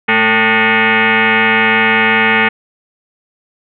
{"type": "tone with frequency modulation", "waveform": "sine", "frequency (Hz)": 219.4, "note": "A3", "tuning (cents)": -5, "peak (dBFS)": -8, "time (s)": [0.08, 2.49], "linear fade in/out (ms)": 10, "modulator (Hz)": 334, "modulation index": 7.2, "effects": []}